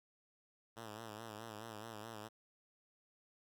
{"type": "tone with vibrato", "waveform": "5% pulse", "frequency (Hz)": 110, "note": "A2", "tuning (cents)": 0, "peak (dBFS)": -36, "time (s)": [0.76, 2.29], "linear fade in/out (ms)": 20, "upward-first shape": "sine", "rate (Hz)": 4.7, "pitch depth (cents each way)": 87, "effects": []}